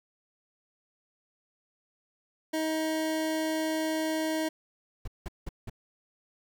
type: tone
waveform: 25% pulse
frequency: 316 Hz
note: D#4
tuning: 27 cents sharp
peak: -24 dBFS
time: 2.53-4.49 s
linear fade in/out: 10 ms
type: noise bursts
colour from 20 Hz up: brown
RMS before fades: -35 dBFS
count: 4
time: 5.05-5.698 s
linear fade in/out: 5 ms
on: 27 ms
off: 180 ms
effects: none